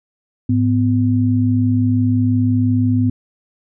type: tone pair together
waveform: sine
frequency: 105.7 / 251.6 Hz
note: G#2 / B3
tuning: +31 / +32 cents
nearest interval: octave + minor third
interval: 1501 cents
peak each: -15 dBFS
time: 0.49-3.1 s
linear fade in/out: 5 ms
effects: none